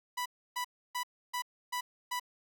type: tone bursts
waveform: sawtooth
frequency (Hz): 987.8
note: B5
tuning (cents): 0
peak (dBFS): -29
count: 6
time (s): 0.17-2.198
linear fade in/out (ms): 10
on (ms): 88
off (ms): 300
effects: none